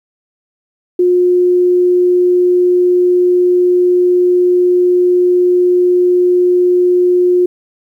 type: tone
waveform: sine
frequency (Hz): 358.4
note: F4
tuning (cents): +45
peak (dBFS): -7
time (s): 0.99-7.46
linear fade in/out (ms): 5
effects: 8-bit